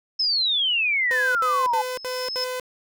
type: exponential sweep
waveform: sine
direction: down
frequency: 5290 to 842 Hz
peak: -19 dBFS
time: 0.19-1.82 s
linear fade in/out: 10 ms
type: tone bursts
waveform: sawtooth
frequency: 506 Hz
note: B4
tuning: 42 cents sharp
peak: -23 dBFS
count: 5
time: 1.11-2.598 s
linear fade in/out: 0 ms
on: 240 ms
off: 72 ms
type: tone with exponential growth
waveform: sine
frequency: 5190 Hz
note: E8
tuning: 28 cents flat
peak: -23 dBFS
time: 1.33-2.44 s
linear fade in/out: 1 ms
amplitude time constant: 240 ms
effects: none